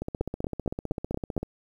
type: two click trains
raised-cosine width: 2 ms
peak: -13 / -18 dBFS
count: 6 / 23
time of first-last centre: 0.21-1.378 / 0.02-1.43 s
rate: 4.28 / 15.6 Hz
effects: 9-bit